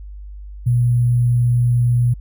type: tone with sample-and-hold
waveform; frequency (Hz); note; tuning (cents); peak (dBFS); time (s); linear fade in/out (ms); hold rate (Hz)
sine; 121.1; B2; -34; -12; 0.66-2.14; 10; 11025
effects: added 50 Hz sine -31 dBFS peak until 2.2 s